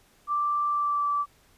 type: tone with pitch glide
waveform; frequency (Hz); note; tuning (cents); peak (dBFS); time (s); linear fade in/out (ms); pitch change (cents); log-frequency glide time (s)
sine; 1174.7 to 1160.5; D6 to D6; 0 to -21; -23; 0.27-1.26; 50; -21; 0.68-1.08
effects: pink hiss -61 dBFS RMS until 1.57 s + resampled to 32000 Hz